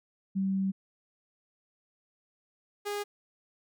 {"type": "tone pair in turn", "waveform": ["sine", "sawtooth"], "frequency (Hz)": [192.8, 410.5], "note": ["G3", "G#4"], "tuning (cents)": [-28, -20], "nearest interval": "octave + minor second", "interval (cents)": 1308, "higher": "second", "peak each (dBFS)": [-26, -28], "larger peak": "first", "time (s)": [[0.35, 0.72], [2.85, 3.04]], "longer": "first", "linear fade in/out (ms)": 20, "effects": []}